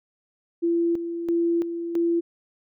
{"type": "tone with tremolo", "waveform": "sine", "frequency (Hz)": 338.8, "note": "E4", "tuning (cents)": 48, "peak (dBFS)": -19, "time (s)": [0.62, 2.21], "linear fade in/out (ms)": 20, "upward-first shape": "square", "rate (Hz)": 1.5, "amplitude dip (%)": 60, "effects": []}